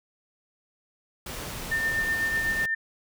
pink noise, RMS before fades -36 dBFS, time 1.26-2.66 s, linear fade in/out 5 ms
sine tone with tremolo, 1800 Hz, A6, 39 cents sharp, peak -22 dBFS, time 1.71-2.75 s, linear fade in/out 10 ms, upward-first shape triangle, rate 8 Hz, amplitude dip 45%
effects none

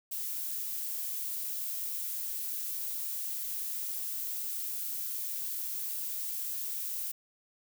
violet noise, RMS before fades -36 dBFS, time 0.11-7.12 s, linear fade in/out 10 ms, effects none

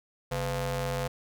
sawtooth ring-modulated tone, 185.1 Hz, F#3, 1 cent sharp, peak -22 dBFS, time 0.31-1.08 s, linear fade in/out 10 ms, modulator 320 Hz, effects none

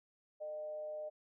sine tone with frequency modulation, 609 Hz, D#5, 37 cents flat, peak -40 dBFS, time 0.4-1.1 s, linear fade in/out 20 ms, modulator 167 Hz, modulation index 0.25, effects none

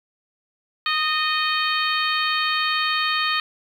harmonic tone with a mistuned harmonic, 621 Hz, D#5, 3 cents flat, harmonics 2 / 3 / 4 / 5 / 6 / 7, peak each -24 / -26 / -27 / -28 / -29 / -29 dBFS, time 0.86-3.4 s, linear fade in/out 2 ms, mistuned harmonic 3, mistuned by -22 cents, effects 8-bit

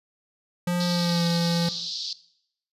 square tone with pitch glide, 176.1 to 170.2 Hz, F3 to F3, +15 to -44 cents, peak -23 dBFS, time 0.67-1.69 s, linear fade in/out 5 ms, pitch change -59 cents, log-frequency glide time 0.86-1.25 s
white band-pass noise, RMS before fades -32 dBFS, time 0.8-2.13 s, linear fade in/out 2 ms, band 3800 to 5000 Hz, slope 48 dB/octave
effects noise-tail reverb RT60 0.7 s tail -18 dB re dry + resampled to 32000 Hz

